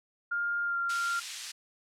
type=tone with pitch glide; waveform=sine; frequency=1407 to 1387.6 Hz; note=F6 to F6; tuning=+12 to -12 cents; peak=-28 dBFS; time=0.31-1.2 s; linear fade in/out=10 ms; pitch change=-24 cents; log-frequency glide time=0.64-0.77 s
type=band-pass noise; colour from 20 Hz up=white; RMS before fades=-41 dBFS; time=0.89-1.52 s; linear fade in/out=10 ms; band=2100 to 6800 Hz; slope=12 dB/octave
effects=low-pass 11000 Hz 12 dB/octave